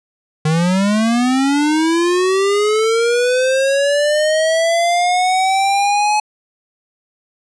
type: linear sweep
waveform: square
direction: up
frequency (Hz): 152 to 851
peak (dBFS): -13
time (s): 0.45-6.2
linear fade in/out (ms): 5
effects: resampled to 22050 Hz